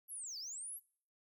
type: linear two-way sweep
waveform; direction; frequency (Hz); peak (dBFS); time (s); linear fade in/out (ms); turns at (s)
sine; down then up; 11870 to 4435 to 11870; -40; 0.08-0.8; 50; 0.38
effects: noise-tail reverb RT60 0.5 s tail -24 dB re dry + tanh soft clip ceiling -42 dBFS